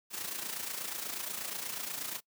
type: noise with amplitude modulation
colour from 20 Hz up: white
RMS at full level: -36 dBFS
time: 0.1-2.21 s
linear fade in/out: 50 ms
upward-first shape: sine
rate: 28.3 Hz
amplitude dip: 60%
effects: noise-tail reverb RT60 0.1 s tail -22 dB re dry + high-pass 150 Hz 12 dB/octave